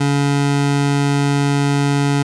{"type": "tone", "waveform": "25% pulse", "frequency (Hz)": 141.8, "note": "C#3", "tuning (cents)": 40, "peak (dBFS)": -10, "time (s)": [0, 2.23], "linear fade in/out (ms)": 10, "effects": ["resampled to 22050 Hz"]}